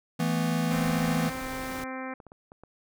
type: chord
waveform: square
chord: E suspended fourth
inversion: none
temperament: equal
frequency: 164.81 / 220 / 246.9 Hz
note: E3 / A3 / B3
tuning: 0 / 0 / 0 cents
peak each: -28 / -32 / -31 dBFS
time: 0.19-1.3 s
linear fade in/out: 10 ms
type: noise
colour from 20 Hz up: pink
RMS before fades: -40 dBFS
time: 0.71-1.84 s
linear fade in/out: 2 ms
type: harmonic tone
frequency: 260.6 Hz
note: C4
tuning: 7 cents flat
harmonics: 1 / 2 / 3 / 4 / 5 / 6 / 7 / 8 / 9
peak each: -37 / -40 / -42 / -43 / -44 / -45 / -45 / -46 / -47 dBFS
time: 0.71-2.14 s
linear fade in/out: 5 ms
type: clicks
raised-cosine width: 1 ms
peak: -33 dBFS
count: 7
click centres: 1.749 / 1.792 / 2.202 / 2.267 / 2.319 / 2.519 / 2.636 s
effects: none